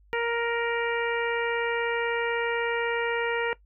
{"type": "harmonic tone", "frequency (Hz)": 468.1, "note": "A#4", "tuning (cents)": 7, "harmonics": [1, 2, 3, 4, 5, 6], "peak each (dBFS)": [-27, -32, -34, -33, -36, -39], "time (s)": [0.13, 3.53], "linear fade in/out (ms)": 0, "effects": ["noise-tail reverb RT60 0.1 s tail -19 dB re dry", "added 50 Hz sine -55 dBFS peak until 3.65 s"]}